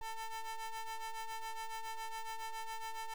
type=ring-modulated tone; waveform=45% pulse; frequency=445.4 Hz; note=A4; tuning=21 cents sharp; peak=-37 dBFS; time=0.01-3.14 s; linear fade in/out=5 ms; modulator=449 Hz; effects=13-bit